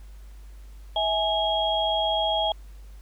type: tone cluster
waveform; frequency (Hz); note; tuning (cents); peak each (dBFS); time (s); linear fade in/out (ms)
sine; 649 / 834 / 3282; E5 / G#5 / G#7; -27 / +7 / -21; -26; 0.96-2.52; 2
effects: added 50 Hz sine -41 dBFS peak until 3.01 s + pink hiss -59 dBFS RMS until 3.01 s